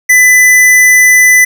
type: tone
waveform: square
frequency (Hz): 2000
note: B6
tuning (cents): +21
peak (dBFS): -3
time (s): 0.09-1.45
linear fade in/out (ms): 10
effects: 7-bit